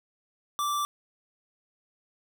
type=tone; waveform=square; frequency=1170 Hz; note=D6; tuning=7 cents flat; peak=-27 dBFS; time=0.59-0.85 s; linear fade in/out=0 ms; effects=none